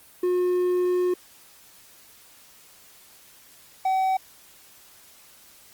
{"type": "tone pair in turn", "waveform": "triangle", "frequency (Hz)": [360, 759.7], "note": ["F#4", "F#5"], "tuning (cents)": [-47, 46], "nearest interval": "octave + minor second", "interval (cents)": 1293, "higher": "second", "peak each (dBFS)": -18, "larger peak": "neither", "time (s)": [[0.23, 1.14], [3.85, 4.17]], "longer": "first", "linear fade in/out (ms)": 5, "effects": ["white hiss -52 dBFS RMS until 5.73 s", "Opus 32 kbps"]}